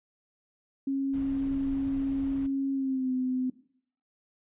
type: tone with pitch glide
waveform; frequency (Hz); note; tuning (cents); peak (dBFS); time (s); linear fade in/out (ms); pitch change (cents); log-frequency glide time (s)
sine; 272.5 to 255.7; C#4 to C4; -29 to -40; -26; 0.87-3.5; 5; -111; 2.73-3.12
type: noise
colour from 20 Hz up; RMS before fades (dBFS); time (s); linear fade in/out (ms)
brown; -42; 1.13-2.47; 10
effects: noise-tail reverb RT60 0.6 s tail -17 dB re dry + resampled to 8000 Hz